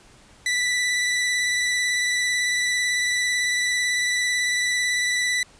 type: tone with vibrato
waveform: sawtooth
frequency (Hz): 1975.5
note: B6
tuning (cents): 0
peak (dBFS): -17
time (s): 0.46-5.43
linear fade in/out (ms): 2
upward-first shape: sine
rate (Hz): 18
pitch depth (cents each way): 17
effects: pink hiss -52 dBFS RMS until 5.59 s + resampled to 22050 Hz

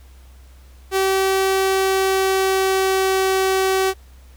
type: tone with pitch glide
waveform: sawtooth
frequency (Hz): 384 to 381.3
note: G4 to G4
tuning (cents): -36 to -48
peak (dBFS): -12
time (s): 0.91-3.94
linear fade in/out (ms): 50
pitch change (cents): -12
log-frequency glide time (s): 1.47-3.37
effects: added 64 Hz sine -42 dBFS peak until 4.36 s + pink hiss -54 dBFS RMS until 4.36 s

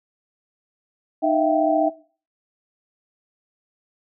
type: tone cluster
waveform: sine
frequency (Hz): 306.9 / 651 / 686 / 775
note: D#4 / E5 / F5 / G5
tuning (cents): -24 / -22 / -31 / -20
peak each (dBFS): -22 / -20 / -26 / -23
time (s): 1.22-1.9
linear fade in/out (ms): 20
effects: noise-tail reverb RT60 0.4 s tail -18 dB re dry

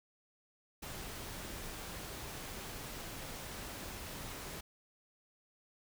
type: noise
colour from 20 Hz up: pink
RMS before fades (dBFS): -45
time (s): 0.82-4.61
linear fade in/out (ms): 10
effects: none

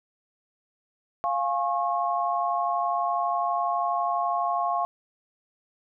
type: chord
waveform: sine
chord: Db major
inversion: first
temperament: equal with one note detuned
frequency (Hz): 698.5 / 830.6 / 1087.8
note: F5 / Ab5 / Db6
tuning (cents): 0 / 0 / -33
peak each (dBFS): -26 / -31 / -27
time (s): 1.24-4.85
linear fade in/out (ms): 0
effects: none

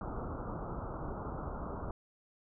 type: low-pass noise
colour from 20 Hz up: pink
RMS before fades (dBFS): -40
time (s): 0.01-1.91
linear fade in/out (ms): 2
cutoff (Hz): 1400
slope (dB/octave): 96
effects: none

